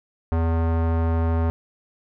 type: tone with low-pass filter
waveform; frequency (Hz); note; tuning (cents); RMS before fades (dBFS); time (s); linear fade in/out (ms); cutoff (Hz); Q
square; 82.41; E2; 0; -21; 0.32-1.5; 0; 1100; 1.1
effects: none